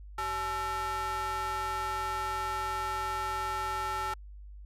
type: ring-modulated tone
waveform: square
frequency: 238.6 Hz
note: A#3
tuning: 41 cents sharp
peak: -29 dBFS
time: 0.18-4.14 s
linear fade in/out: 5 ms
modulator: 1100 Hz
effects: added 50 Hz sine -44 dBFS peak until 4.65 s + resampled to 32000 Hz